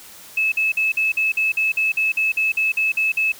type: tone bursts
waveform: sine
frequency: 2600 Hz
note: E7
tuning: 24 cents flat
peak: -16 dBFS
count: 15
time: 0.37-3.32 s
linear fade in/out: 5 ms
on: 150 ms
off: 50 ms
effects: white hiss -42 dBFS RMS until 3.39 s